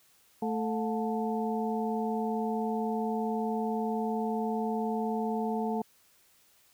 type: harmonic tone with a mistuned harmonic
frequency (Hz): 220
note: A3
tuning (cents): 0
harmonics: 1 / 2 / 3 / 4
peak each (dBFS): -31 / -34 / -36 / -37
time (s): 0.42-5.82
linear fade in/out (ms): 5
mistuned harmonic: 3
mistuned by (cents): +140
effects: white hiss -64 dBFS RMS until 6.73 s